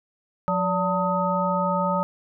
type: harmonic tone with a mistuned harmonic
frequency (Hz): 179.8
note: F#3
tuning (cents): -49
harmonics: 1 / 3 / 5 / 7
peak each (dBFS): -26 / -26 / -26 / -26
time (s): 0.48-2.03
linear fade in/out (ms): 0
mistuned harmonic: 3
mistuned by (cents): +110
effects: none